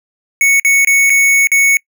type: tone with dropouts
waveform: square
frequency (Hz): 2217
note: C#7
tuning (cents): 0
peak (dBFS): -8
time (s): 0.41-1.77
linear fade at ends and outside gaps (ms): 1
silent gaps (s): 0.598-0.648 / 0.848-0.872 / 1.097-1.102 / 1.471-1.517
effects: noise-tail reverb RT60 0.1 s tail -26 dB re dry